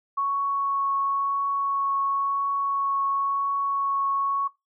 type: tone with vibrato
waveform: sine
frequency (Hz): 1108.7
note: C#6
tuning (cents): 0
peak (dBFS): -22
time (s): 0.17-4.48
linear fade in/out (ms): 10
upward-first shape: triangle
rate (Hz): 0.96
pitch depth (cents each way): 9
effects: noise-tail reverb RT60 0.2 s tail -20 dB re dry